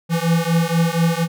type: beating tone pair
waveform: square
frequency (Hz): 164.81 / 169.01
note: E3 / E3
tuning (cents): 0 / +44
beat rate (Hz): 4.2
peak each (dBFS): -19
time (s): 0.09-1.28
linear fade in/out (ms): 50
effects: none